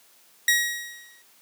sawtooth tone with exponential decay, 1900 Hz, A#6, 33 cents sharp, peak -12 dBFS, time 0.48-1.22 s, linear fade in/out 2 ms, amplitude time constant 160 ms, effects white hiss -57 dBFS RMS until 1.41 s + high-pass 200 Hz 12 dB/octave

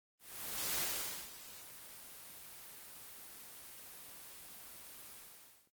white noise with ADSR envelope, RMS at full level -36 dBFS, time 0.19-5.71 s, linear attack 590 ms, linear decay 510 ms, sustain -16 dB, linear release 560 ms, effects Opus 24 kbps

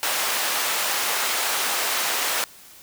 pink high-pass noise, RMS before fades -24 dBFS, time 0.03-2.44 s, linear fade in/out 0 ms, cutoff 780 Hz, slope 12 dB/octave, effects white hiss -47 dBFS RMS until 2.82 s

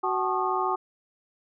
sine tone cluster, 372.6 / 755 / 869 / 1090 / 1223 Hz, F#4 / F#5 / A5 / C#6 / D#6, +12 / +35 / -22 / -29 / -30 cents, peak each -30 dBFS, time 0.03-0.76 s, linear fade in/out 10 ms, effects none

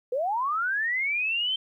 sine linear sweep, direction up, 470 to 3136 Hz, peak -24 dBFS, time 0.12-1.56 s, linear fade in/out 5 ms, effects 11-bit

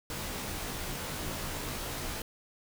pink noise with comb filter, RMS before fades -37 dBFS, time 0.1-2.22 s, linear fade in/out 2 ms, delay 18 ms, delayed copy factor -0.8, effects none

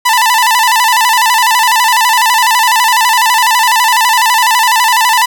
sawtooth tone with vibrato, 938 Hz, A#5, 11 cents sharp, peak -3 dBFS, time 0.05-5.26 s, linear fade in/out 10 ms, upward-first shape square, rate 12 Hz, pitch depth 95 cents each way, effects none

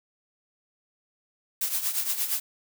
blue noise with tremolo, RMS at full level -25 dBFS, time 1.61-2.4 s, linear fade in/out 5 ms, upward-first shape triangle, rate 8.6 Hz, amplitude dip 75%, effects none

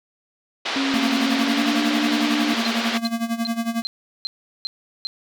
white band-pass noise, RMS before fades -26 dBFS, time 0.65-2.98 s, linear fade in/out 10 ms, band 280 to 4200 Hz, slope 24 dB/octave
sine tone with pitch glide, 272.1 to 295 Hz, C#4 to D4, -32 to +8 cents, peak -21 dBFS, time 0.76-2.54 s, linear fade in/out 2 ms, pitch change +140 cents, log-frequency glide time 1.35-1.78 s
square tone with tremolo, 230.4 Hz, A#3, 20 cents flat, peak -20 dBFS, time 0.94-3.82 s, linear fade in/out 0 ms, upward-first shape sine, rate 11 Hz, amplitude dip 80%
sine tone bursts, 4130 Hz, C8, 23 cents flat, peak -23 dBFS, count 7, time 2.65-5.07 s, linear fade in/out 0 ms, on 20 ms, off 380 ms
effects none

